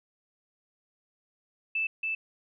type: tone with echo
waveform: sine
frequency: 2637 Hz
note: E7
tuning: in tune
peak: -26 dBFS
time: 1.75-1.87 s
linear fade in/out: 5 ms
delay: 280 ms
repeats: 1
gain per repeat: -2 dB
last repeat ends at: 2.15 s
effects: none